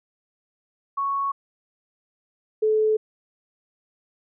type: tone pair in turn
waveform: sine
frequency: 1108.7 / 432.9 Hz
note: C#6 / A4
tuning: 0 / -28 cents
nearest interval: octave + major third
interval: 1628 cents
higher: first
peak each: -22 / -17 dBFS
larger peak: second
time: 0.97-1.32 / 2.62-2.97 s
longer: neither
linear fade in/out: 10 ms
effects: none